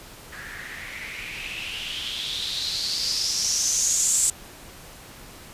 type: noise with low-pass filter sweep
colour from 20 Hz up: violet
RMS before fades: -27 dBFS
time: 0.32-4.3 s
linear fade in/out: 2 ms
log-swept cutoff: 1600 to 7900 Hz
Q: 5.8
effects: pink hiss -44 dBFS RMS until 5.53 s + resampled to 32000 Hz